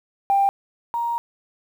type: tone pair in turn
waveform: sine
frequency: 792 / 938.8 Hz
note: G5 / A#5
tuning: +18 / +12 cents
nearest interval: minor third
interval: 294 cents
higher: second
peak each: -14 / -21 dBFS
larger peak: first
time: 0.3-0.49 / 0.94-1.18 s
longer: second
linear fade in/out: 0 ms
effects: tanh soft clip ceiling -10 dBFS + 8-bit